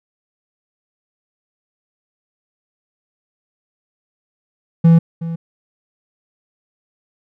triangle tone with echo, 165.9 Hz, E3, 11 cents sharp, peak -4 dBFS, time 4.84-4.99 s, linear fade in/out 10 ms, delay 370 ms, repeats 1, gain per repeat -15 dB, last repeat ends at 5.36 s, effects none

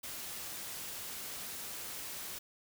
white noise, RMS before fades -43 dBFS, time 0.03-2.39 s, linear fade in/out 10 ms, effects none

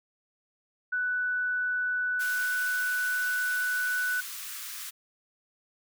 sine tone, 1488 Hz, F#6, 9 cents sharp, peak -26 dBFS, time 0.92-4.21 s, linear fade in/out 10 ms
white high-pass noise, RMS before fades -39 dBFS, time 2.19-4.91 s, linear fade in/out 20 ms, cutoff 1100 Hz, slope 48 dB/octave
effects none

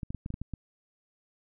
clicks, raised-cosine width 5 ms, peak -23 dBFS, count 8, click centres 0.032 / 0.105 / 0.147 / 0.261 / 0.304 / 0.341 / 0.416 / 0.537 s, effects none

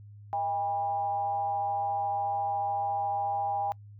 sine tone with frequency modulation, 806 Hz, G5, 48 cents sharp, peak -27 dBFS, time 0.33-3.72 s, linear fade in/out 0 ms, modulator 174 Hz, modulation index 0.45, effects noise-tail reverb RT60 0.1 s tail -26 dB re dry + added 103 Hz sine -46 dBFS peak until 3.99 s

